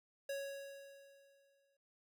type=tone with exponential decay; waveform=square; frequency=554.4 Hz; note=C#5; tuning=in tune; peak=-39 dBFS; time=0.29-1.77 s; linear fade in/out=5 ms; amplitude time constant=320 ms; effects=none